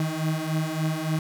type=beating tone pair; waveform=35% pulse; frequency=155.56 / 159.06 Hz; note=D#3 / D#3; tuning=0 / +38 cents; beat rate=3.5 Hz; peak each=-27 / -25 dBFS; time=0-1.19 s; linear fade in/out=2 ms; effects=none